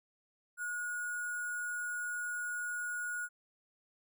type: tone with sample-and-hold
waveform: sine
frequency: 1449 Hz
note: F#6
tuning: 37 cents flat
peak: -35 dBFS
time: 0.57-3.29 s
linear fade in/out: 50 ms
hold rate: 8820 Hz
effects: none